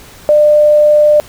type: tone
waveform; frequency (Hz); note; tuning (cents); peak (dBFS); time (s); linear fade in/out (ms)
sine; 598; D5; +31; -4; 0.29-1.2; 0
effects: pink hiss -37 dBFS RMS until 1.28 s